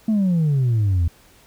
sine exponential sweep, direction down, 225.4 to 80.9 Hz, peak -13 dBFS, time 0.08-1.08 s, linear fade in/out 5 ms, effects tanh soft clip ceiling -14 dBFS + pink hiss -52 dBFS RMS until 1.46 s

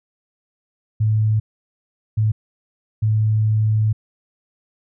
sine tone bursts at uneven times, 108.4 Hz, A2, 25 cents flat, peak -14 dBFS, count 3, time 1-1.4 / 2.17-2.32 / 3.02-3.93 s, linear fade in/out 10 ms, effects none

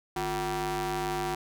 sawtooth ring-modulated tone, 201.9 Hz, G#3, 49 cents flat, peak -22 dBFS, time 0.16-1.35 s, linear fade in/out 5 ms, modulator 557 Hz, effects none

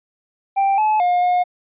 triangle tone with pitch steps, 786 / 859 / 713 / 718 Hz, G5 / A5 / F5 / F5, +4 / -42 / +36 / +48 cents, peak -12 dBFS, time 0.56-1.44 s, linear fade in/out 20 ms, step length 220 ms, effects resampled to 8000 Hz

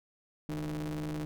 45% pulse ring-modulated tone, 73.42 Hz, D2, in tune, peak -31 dBFS, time 0.49-1.25 s, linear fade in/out 0 ms, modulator 229 Hz, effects none

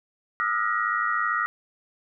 sine tone cluster, 1216 / 1314 / 1427 / 1899 Hz, D#6 / E6 / F6 / A#6, -40 / -6 / +37 / +32 cents, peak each -28 dBFS, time 0.4-1.46 s, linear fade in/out 0 ms, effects none

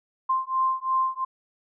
sine beating tone pair, 1046.5 / 1049.4 Hz, C6 / C6, 0 / +5 cents, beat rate 2.9 Hz, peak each -25 dBFS, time 0.29-1.25 s, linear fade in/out 10 ms, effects none

